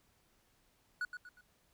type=tone with echo; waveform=triangle; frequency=1466 Hz; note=F#6; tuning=16 cents flat; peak=-32 dBFS; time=1.01-1.05 s; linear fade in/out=2 ms; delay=120 ms; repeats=3; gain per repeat=-8 dB; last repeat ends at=1.41 s; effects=pink hiss -72 dBFS RMS until 1.73 s